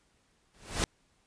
pink noise with exponential growth, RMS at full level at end -25 dBFS, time 0.54-0.84 s, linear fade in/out 1 ms, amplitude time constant 64 ms, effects pink hiss -70 dBFS RMS until 1.26 s + resampled to 22050 Hz

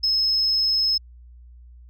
sine tone, 5180 Hz, E8, 31 cents flat, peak -17 dBFS, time 0.03-0.98 s, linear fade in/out 10 ms, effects tanh soft clip ceiling -13 dBFS + added 60 Hz sine -43 dBFS peak until 1.89 s

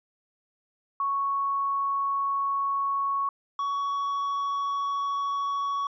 sine / triangle tone pair in turn, 1108.7 / 1121.6 Hz, C#6 / C#6, 0 / +20 cents, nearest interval unison, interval 20 cents, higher second, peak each -24 dBFS, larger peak neither, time 1-3.29 / 3.59-5.87 s, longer first, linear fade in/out 2 ms, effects resampled to 16000 Hz

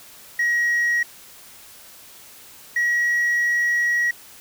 sine tone pair in turn, 1900 / 1911 Hz, A#6 / A#6, +33 / +43 cents, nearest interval unison, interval 10 cents, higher second, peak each -15 dBFS, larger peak neither, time 0.39-1.03 / 2.76-4.11 s, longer second, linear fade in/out 5 ms, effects tanh soft clip ceiling -16 dBFS + white hiss -45 dBFS RMS until 4.4 s

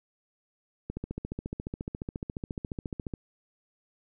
click train, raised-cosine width 3 ms, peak -21 dBFS, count 33, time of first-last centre 0.9-3.138 s, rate 14.3 Hz, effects none

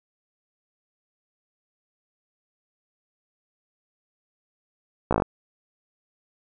slowing click train, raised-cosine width 1 ms, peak -7 dBFS, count 7, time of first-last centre 5.11-5.222 s, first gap 16 ms, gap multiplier 1.06, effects none

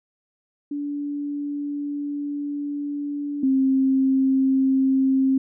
sine tone pair in turn, 288.8 / 266.2 Hz, D4 / C4, -29 / +30 cents, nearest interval minor second, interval 141 cents, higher first, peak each -25 / -16 dBFS, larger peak second, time 0.71-3.43 / 3.43-5.38 s, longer first, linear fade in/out 5 ms, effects none

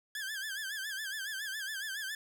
sawtooth tone with vibrato, 1647 Hz, G#6, 15 cents flat, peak -33 dBFS, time 0.15-2.15 s, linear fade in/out 2 ms, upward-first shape sine, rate 7.2 Hz, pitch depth 120 cents each way, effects none

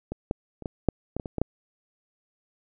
clicks, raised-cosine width 2 ms, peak -18 / -12 / -26 / -17 / -6 / -15 / -20 / -20 / -15 / -9 dBFS, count 10, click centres 0.12 / 0.311 / 0.623 / 0.658 / 0.887 / 1.166 / 1.198 / 1.258 / 1.383 / 1.416 s, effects none

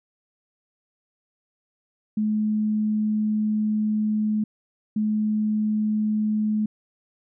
sine tone pair in turn, 213.7 / 213.7 Hz, G#3 / G#3, +50 / +50 cents, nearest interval unison, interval 0 cents, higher neither, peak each -20 dBFS, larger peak neither, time 2.17-4.44 / 4.96-6.66 s, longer first, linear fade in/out 5 ms, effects none

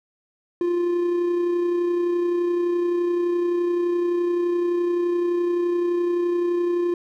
triangle tone with amplitude modulation, 349.2 Hz, F4, in tune, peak -16 dBFS, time 0.61-6.94 s, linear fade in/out 2 ms, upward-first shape sine, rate 31.7 Hz, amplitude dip 30%, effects none

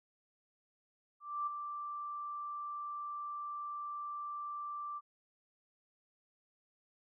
sine tone with ADSR envelope, 1174.7 Hz, D6, in tune, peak -32 dBFS, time 1.2-5.01 s, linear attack 270 ms, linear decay 9 ms, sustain -7 dB, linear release 39 ms, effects none

